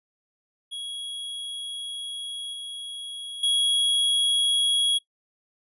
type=tone with level steps; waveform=square; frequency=3322 Hz; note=G#7; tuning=in tune; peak=-32 / -34 / -20 dBFS; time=0.71-4.99 s; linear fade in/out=20 ms; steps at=2.53 / 3.43 s; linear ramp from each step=5 ms; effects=noise-tail reverb RT60 0.1 s tail -21 dB re dry + resampled to 24000 Hz